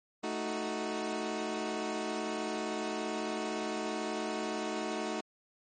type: chord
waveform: 20% pulse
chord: D# diminished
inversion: second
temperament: equal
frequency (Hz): 220 / 311.1 / 370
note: A3 / D#4 / F#4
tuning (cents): 0 / 0 / 0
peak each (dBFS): -33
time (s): 0.23-5.21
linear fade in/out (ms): 10
effects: MP3 32 kbps